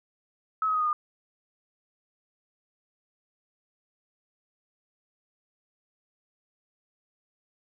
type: tone with pitch steps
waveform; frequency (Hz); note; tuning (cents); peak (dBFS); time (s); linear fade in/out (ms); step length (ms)
sine; 1289 / 1269.8 / 1250.9 / 1232.2 / 1213.8; E6 / D#6 / D#6 / D#6 / D#6; -39 / +35 / +9 / -17 / -43; -23; 0.62-0.93; 2; 62
effects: none